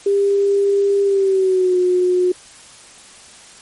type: tone with pitch glide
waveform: sine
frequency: 399.6 to 362.2 Hz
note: G4 to F#4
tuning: +33 to -37 cents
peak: -12 dBFS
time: 0.06-2.32 s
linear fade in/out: 5 ms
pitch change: -170 cents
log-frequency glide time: 1.03-1.77 s
effects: white hiss -42 dBFS RMS until 3.61 s + MP3 48 kbps